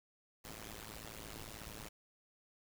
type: noise with amplitude modulation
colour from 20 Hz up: pink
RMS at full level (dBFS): -45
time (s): 0.44-1.89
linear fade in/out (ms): 10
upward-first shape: sine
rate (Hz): 109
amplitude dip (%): 100
effects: none